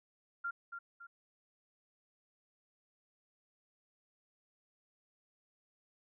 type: tone with echo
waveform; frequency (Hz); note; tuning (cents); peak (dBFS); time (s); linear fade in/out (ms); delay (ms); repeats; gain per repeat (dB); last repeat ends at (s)
sine; 1390; F6; -9; -35; 0.44-0.51; 10; 280; 2; -7; 1.07
effects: none